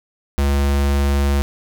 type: tone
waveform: square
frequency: 70.2 Hz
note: C#2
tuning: 22 cents sharp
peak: -15 dBFS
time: 0.38-1.42 s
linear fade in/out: 0 ms
effects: none